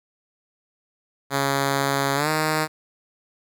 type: tone with pitch glide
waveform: 5% pulse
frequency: 138.59 to 155.56 Hz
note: C#3 to D#3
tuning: 0 to 0 cents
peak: -9 dBFS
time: 1.3-2.68 s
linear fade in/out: 50 ms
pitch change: +200 cents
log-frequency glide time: 2.15-2.29 s
effects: none